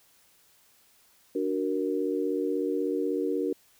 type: chord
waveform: sine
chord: D augmented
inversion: none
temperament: equal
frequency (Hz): 293.7 / 370 / 466.2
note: D4 / F#4 / A#4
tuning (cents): 0 / 0 / 0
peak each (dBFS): -30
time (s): 1.35-3.53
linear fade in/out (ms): 5
effects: white hiss -62 dBFS RMS until 3.79 s